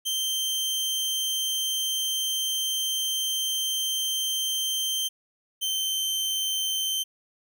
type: tone pair in turn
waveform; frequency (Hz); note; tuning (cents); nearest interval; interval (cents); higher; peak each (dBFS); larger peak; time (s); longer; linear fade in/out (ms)
sawtooth; 3134 / 3109; G7 / G7; -1 / -15; unison; 14; first; -22; neither; 0.05-5.09 / 5.61-7.04; first; 20
effects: none